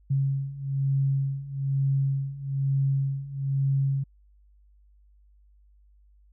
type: beating tone pair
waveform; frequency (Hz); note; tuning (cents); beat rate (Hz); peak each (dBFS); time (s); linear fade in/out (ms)
sine; 136.3 / 137.4; C#3 / C#3; -29 / -15; 1.1; -28 / -25; 0.1-4.04; 10
effects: added 50 Hz sine -55 dBFS peak until 6.32 s